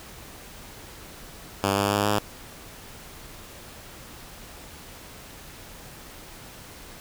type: tone with pitch steps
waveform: 5% pulse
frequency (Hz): 98.9 / 100.57 / 102.27 / 104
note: G2 / G2 / G#2 / G#2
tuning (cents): +16 / +45 / -26 / +3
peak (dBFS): -10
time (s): 1.63-2.19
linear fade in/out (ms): 5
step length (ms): 140
effects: pink hiss -44 dBFS RMS until 7 s